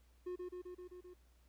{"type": "tone with echo", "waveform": "triangle", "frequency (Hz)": 360, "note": "F#4", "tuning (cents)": -47, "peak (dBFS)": -38, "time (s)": [0.26, 0.36], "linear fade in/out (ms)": 10, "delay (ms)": 130, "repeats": 6, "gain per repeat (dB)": -2, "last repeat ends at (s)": 1.14, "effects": ["added 60 Hz sine -65 dBFS peak until 1.48 s", "pink hiss -75 dBFS RMS until 1.48 s"]}